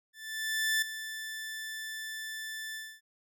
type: tone with ADSR envelope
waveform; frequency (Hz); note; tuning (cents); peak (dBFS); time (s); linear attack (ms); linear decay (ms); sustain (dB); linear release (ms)
sawtooth; 1760; A6; 0; -22; 0.13-3.01; 690; 6; -12; 260
effects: none